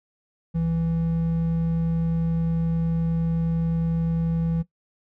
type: tone pair together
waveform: triangle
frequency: 65.5 / 165.26 Hz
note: C2 / E3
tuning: +2 / +5 cents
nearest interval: octave + major third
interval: 1603 cents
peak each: -31 / -19 dBFS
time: 0.54-4.63 s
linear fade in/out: 20 ms
effects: noise-tail reverb RT60 0.1 s tail -17 dB re dry